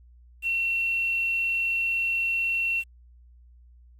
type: tone with quantisation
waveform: sine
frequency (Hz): 2719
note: F7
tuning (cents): -47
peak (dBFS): -23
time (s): 0.42-2.84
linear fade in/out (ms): 50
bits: 8
effects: added 60 Hz sine -50 dBFS peak until 3.99 s + AAC 64 kbps